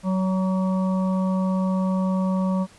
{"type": "harmonic tone with a mistuned harmonic", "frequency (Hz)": 187.5, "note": "F#3", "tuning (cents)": 23, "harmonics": [1, 3, 5, 6], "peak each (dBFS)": [-20, -30, -34, -36], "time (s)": [0.03, 2.67], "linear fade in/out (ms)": 50, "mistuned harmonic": 6, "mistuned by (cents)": 19, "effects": ["pink hiss -51 dBFS RMS until 2.78 s", "resampled to 24000 Hz"]}